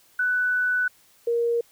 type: tone pair in turn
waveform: sine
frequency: 1491 / 469.6 Hz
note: F#6 / A#4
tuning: +13 / +13 cents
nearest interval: octave + minor sixth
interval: 2000 cents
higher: first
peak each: -20 dBFS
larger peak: neither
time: 0.19-0.88 / 1.27-1.61 s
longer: first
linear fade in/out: 5 ms
effects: white hiss -58 dBFS RMS until 1.71 s